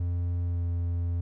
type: tone with pitch glide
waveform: triangle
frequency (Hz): 87.31 to 86.21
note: F2 to F2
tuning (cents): 0 to -22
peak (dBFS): -24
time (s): 0-1.21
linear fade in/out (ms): 5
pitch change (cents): -22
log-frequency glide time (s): 0.43-0.64
effects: none